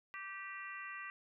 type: harmonic tone with a mistuned harmonic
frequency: 389.9 Hz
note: G4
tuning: 9 cents flat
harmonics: 3 / 4 / 5 / 6 / 7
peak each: -49 / -51 / -47 / -55 / -52 dBFS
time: 0.14-1.1 s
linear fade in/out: 0 ms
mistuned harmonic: 6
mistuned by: +35 cents
effects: none